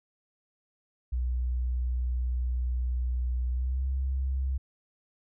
sine tone with pitch glide, 61.74 to 66.17 Hz, B1 to C2, 0 to +20 cents, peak -26 dBFS, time 1.12-4.58 s, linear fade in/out 10 ms, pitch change +120 cents, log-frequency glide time 3.51-3.86 s, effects none

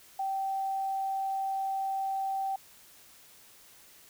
sine tone, 776 Hz, G5, 18 cents flat, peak -29 dBFS, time 0.19-2.56 s, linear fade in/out 5 ms, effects white hiss -56 dBFS RMS until 4.09 s

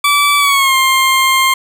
20% pulse tone with pitch glide, 1155 to 1059.1 Hz, D6 to C6, -29 to +21 cents, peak -4 dBFS, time 0.04-1.54 s, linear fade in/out 5 ms, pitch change -150 cents, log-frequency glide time 0.38-0.75 s, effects none

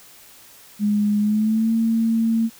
sine tone with pitch glide, 207.7 to 226.5 Hz, G#3 to A#3, 0 to -50 cents, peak -16 dBFS, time 0.79-2.5 s, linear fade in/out 50 ms, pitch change +150 cents, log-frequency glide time 1.2-1.71 s, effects white hiss -47 dBFS RMS until 2.59 s

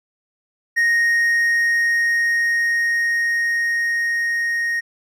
triangle tone with level ramp, 1864.7 Hz, A#6, in tune, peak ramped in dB -12 to -17 dBFS, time 0.76-4.81 s, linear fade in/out 20 ms, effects none

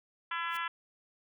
harmonic tone, 336.6 Hz, E4, 36 cents sharp, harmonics 3 / 4 / 5 / 6 / 7 / 8 / 9 / 10, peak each -38 / -37 / -39 / -43 / -46 / -45 / -47 / -48 dBFS, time 0.31-0.68 s, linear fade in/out 5 ms
white noise with exponential growth, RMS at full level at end -45 dBFS, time 0.46-0.57 s, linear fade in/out 5 ms, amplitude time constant 22 ms
effects none

